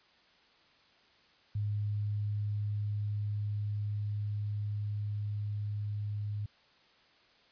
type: tone with level ramp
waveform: sine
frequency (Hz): 103.83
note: G#2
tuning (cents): 0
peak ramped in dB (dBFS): -30 to -33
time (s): 1.55-6.46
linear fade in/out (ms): 5
effects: white hiss -64 dBFS RMS until 7.51 s + resampled to 11025 Hz

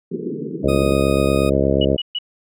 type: band-pass noise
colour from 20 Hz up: white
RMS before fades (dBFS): -27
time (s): 0.11-0.93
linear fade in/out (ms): 10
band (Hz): 140 to 450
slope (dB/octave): 96
type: harmonic tone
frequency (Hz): 68.4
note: C#2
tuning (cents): -23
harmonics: 1 / 2 / 3 / 4 / 5 / 6 / 7 / 8 / 9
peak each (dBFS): -23 / -23 / -23 / -23 / -23 / -23 / -23 / -23 / -23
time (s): 0.63-1.97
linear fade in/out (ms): 20
type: tone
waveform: 20% pulse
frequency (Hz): 1244.5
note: D#6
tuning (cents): 0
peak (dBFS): -22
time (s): 0.68-1.5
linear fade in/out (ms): 10
type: tone bursts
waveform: sine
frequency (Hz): 2926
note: F#7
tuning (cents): -20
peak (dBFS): -20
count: 3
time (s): 1.81-2.187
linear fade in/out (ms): 5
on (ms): 39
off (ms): 130
effects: none

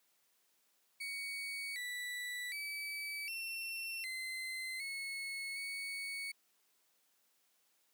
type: tone with pitch steps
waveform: 35% pulse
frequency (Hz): 2240 / 1967 / 2295 / 2707 / 2061 / 2192 / 2226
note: C#7 / B6 / D7 / E7 / C7 / C#7 / C#7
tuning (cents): +18 / -7 / -40 / +45 / -27 / -20 / +7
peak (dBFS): -38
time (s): 1-6.32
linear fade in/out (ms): 10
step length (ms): 760
effects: white hiss -75 dBFS RMS until 7.93 s + high-pass 200 Hz 12 dB/octave

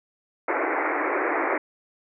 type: band-pass noise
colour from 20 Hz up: pink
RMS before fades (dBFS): -25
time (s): 0.48-1.58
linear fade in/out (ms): 5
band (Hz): 290 to 2300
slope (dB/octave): 96
effects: none

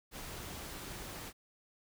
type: noise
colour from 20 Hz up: pink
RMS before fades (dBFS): -45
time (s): 0.11-1.33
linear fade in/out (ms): 50
effects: none

